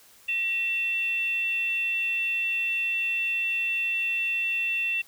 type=tone with frequency modulation; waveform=sine; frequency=2698 Hz; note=E7; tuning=40 cents sharp; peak=-24 dBFS; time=0.28-5.02 s; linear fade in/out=10 ms; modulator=782 Hz; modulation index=0.25; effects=white hiss -55 dBFS RMS until 5.07 s